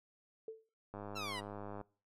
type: tone with exponential decay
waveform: sine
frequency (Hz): 443.4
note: A4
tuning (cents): +13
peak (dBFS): -39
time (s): 0.48-0.69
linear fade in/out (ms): 2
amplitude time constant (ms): 44
type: click train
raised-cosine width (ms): 1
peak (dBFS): -32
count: 90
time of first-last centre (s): 0.94-1.813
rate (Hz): 102
type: exponential sweep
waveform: 15% pulse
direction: down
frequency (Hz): 1381 to 939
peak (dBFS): -34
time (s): 1.15-1.41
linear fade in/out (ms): 20
effects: noise-tail reverb RT60 0.4 s tail -23 dB re dry + low-pass 10000 Hz 12 dB/octave